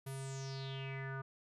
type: tone with low-pass filter sweep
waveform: square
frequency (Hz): 134.9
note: C#3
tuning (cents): -47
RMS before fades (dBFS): -43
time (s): 0.06-1.22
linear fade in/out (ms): 10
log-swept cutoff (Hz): 12000 to 1300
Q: 6.1
effects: none